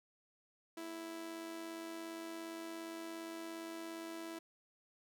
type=tone with amplitude modulation; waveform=sawtooth; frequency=330 Hz; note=E4; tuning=2 cents sharp; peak=-38 dBFS; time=0.77-4.39 s; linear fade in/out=5 ms; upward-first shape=sine; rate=97.3 Hz; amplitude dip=45%; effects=none